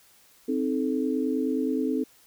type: chord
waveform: sine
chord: A diminished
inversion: first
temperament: equal with one note detuned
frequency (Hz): 261.6 / 311.1 / 435.2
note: C4 / Eb4 / A4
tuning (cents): 0 / 0 / -19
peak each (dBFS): -26 / -29 / -30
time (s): 0.48-2.04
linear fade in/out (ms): 10
effects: white hiss -58 dBFS RMS until 2.26 s